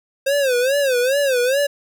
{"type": "tone with vibrato", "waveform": "square", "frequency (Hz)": 528, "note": "C5", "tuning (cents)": 16, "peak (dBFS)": -16, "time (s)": [0.26, 1.67], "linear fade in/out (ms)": 10, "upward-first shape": "sine", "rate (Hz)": 2.4, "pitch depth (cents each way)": 150, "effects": []}